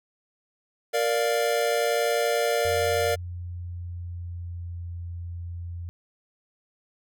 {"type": "chord", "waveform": "square", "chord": "Bb major", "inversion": "none", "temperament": "equal", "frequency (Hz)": [466.2, 587.3, 698.5], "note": ["Bb4", "D5", "F5"], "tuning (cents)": [0, 0, 0], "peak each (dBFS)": [-26, -27, -29], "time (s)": [0.93, 3.16], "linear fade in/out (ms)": 20}
{"type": "tone with pitch glide", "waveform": "sine", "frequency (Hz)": [88.2, 86.33], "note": ["F2", "F2"], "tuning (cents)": [18, -19], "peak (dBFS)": -32, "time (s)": [2.65, 5.89], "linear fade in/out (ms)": 0, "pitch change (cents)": -37, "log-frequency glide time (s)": [3.17, 4.92]}
{"effects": []}